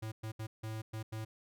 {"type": "tone bursts at uneven times", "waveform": "square", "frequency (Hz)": 110, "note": "A2", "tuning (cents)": 0, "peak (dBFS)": -39, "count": 6, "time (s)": [[0.02, 0.12], [0.23, 0.32], [0.39, 0.47], [0.63, 0.82], [0.93, 1.03], [1.12, 1.25]], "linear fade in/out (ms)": 10, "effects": []}